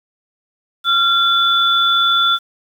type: tone pair together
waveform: sine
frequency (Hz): 1377 / 3474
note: F6 / A7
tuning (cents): -25 / -23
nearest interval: octave + major third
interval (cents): 1602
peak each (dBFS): -14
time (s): 0.84-2.39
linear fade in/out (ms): 50
effects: 7-bit